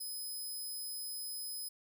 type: tone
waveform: 5% pulse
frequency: 5060 Hz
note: D#8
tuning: 28 cents sharp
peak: -34 dBFS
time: 0-1.69 s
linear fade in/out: 10 ms
effects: none